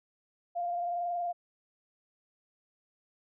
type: tone with frequency modulation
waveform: sine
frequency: 698.5 Hz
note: F5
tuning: in tune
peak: -30 dBFS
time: 0.55-1.33 s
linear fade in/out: 20 ms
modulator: 21.3 Hz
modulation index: 0.59
effects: none